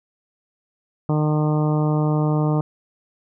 harmonic tone, 152 Hz, D#3, 40 cents flat, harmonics 1 / 2 / 3 / 4 / 5 / 6 / 7 / 8, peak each -18 / -24 / -28 / -30 / -32 / -34 / -35 / -36 dBFS, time 1.09-2.61 s, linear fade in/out 2 ms, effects none

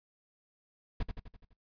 brown noise with echo, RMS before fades -31 dBFS, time 1-1.03 s, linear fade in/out 5 ms, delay 84 ms, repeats 6, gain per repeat -5 dB, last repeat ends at 1.534 s, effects noise-tail reverb RT60 0.1 s tail -20 dB re dry + resampled to 11025 Hz

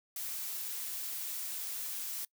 blue noise, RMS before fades -39 dBFS, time 0.16-2.25 s, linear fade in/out 2 ms, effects noise-tail reverb RT60 0.1 s tail -24 dB re dry

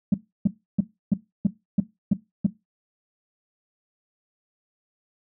sine tone bursts, 198.6 Hz, G3, 23 cents sharp, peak -13 dBFS, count 8, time 0.12-2.466 s, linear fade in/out 5 ms, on 22 ms, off 310 ms, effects noise-tail reverb RT60 0.2 s tail -17 dB re dry + tanh soft clip ceiling -11 dBFS

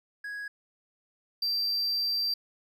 triangle tone pair in turn, 1661.2 / 4699 Hz, G#6 / D8, 0 / 0 cents, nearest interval octave + tritone, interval 1800 cents, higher second, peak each -33 / -25 dBFS, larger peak second, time 0.24-0.48 / 1.42-2.34 s, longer second, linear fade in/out 5 ms, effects none

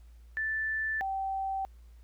sine tone pair in turn, 1760 / 774.1 Hz, A6 / G5, 0 / -22 cents, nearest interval octave + major second, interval 1422 cents, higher first, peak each -29 / -30 dBFS, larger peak first, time 0.37-1.01 / 1.01-1.65 s, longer neither, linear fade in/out 0 ms, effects added 58 Hz sine -50 dBFS peak until 2.03 s + pink hiss -70 dBFS RMS until 2.03 s

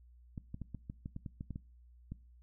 clicks, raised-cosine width 5 ms, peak -29 dBFS, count 12, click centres 0.378 / 0.544 / 0.617 / 0.747 / 0.899 / 1.059 / 1.164 / 1.262 / 1.409 / 1.507 / 1.559 / 2.12 s, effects noise-tail reverb RT60 0.4 s tail -22 dB re dry + added 60 Hz sine -57 dBFS peak until 2.42 s

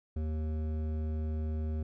sine tone with hard clipping, 77.78 Hz, D#2, in tune, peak -33 dBFS, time 0.16-1.83 s, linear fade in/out 5 ms, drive 12 dB, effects none

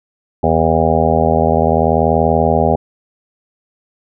harmonic tone, 80.6 Hz, E2, 38 cents flat, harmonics 1 / 2 / 3 / 5 / 6 / 7 / 8 / 9 / 10, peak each -19 / -19 / -19 / -19 / -19 / -19 / -19 / -19 / -19 dBFS, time 0.43-2.76 s, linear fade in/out 5 ms, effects none

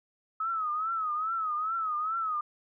sine tone with vibrato, 1279 Hz, D#6, 47 cents sharp, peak -28 dBFS, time 0.4-2.41 s, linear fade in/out 5 ms, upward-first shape triangle, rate 2.4 Hz, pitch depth 120 cents each way, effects none

